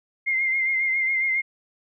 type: tone with vibrato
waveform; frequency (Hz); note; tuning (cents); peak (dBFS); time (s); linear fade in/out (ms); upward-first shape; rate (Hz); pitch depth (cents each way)
sine; 2107; C7; +12; -20; 0.26-1.42; 20; triangle; 7.3; 43
effects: none